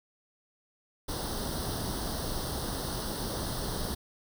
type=noise with comb filter; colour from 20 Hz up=pink; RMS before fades=-34 dBFS; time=1.08-3.95 s; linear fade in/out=10 ms; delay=0.21 ms; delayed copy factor=+0.85; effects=none